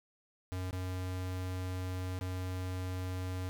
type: tone with dropouts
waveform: square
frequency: 92.1 Hz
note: F#2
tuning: 7 cents flat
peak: -36 dBFS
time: 0.52-3.49 s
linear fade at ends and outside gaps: 0 ms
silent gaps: 0.709-0.729 / 2.19-2.211 s
effects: none